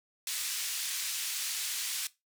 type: band-pass noise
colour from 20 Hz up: white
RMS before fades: -35 dBFS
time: 0.27-2.07 s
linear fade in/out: 2 ms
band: 2200 to 10000 Hz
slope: 12 dB/octave
effects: noise-tail reverb RT60 0.2 s tail -18 dB re dry